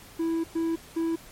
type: tone bursts at uneven times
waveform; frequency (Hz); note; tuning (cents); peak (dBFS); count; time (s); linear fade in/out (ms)
triangle; 329.2; E4; -2; -22; 3; 0.19-0.44 / 0.55-0.76 / 0.96-1.16; 10
effects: pink hiss -49 dBFS RMS until 1.31 s + MP3 64 kbps